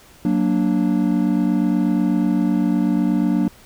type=chord; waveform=triangle; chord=Gb augmented; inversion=none; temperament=equal; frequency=185 / 233.1 / 293.7 Hz; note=Gb3 / Bb3 / D4; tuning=0 / 0 / 0 cents; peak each=-18 dBFS; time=0.25-3.48 s; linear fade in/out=2 ms; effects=pink hiss -48 dBFS RMS until 3.65 s